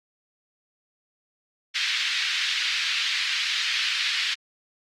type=band-pass noise; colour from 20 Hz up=white; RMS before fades=-26 dBFS; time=1.74-4.35 s; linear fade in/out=20 ms; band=1700 to 4200 Hz; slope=24 dB/octave; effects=Opus 32 kbps